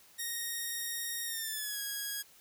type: tone with pitch glide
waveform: 5% pulse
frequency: 1864.7 to 1651.7 Hz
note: A#6 to G#6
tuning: 0 to -10 cents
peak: -25 dBFS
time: 0.18-2.23 s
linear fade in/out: 20 ms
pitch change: -210 cents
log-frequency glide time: 1.26-1.79 s
effects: white hiss -60 dBFS RMS until 2.4 s